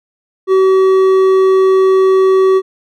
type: tone with hard clipping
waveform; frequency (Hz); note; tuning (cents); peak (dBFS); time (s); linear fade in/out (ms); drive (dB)
triangle; 380; F#4; +46; -8; 0.47-2.62; 50; 10
effects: none